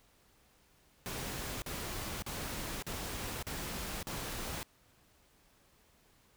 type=noise bursts; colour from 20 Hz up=pink; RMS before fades=-40 dBFS; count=6; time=1.06-4.63 s; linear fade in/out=0 ms; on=560 ms; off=42 ms; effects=pink hiss -67 dBFS RMS until 6.36 s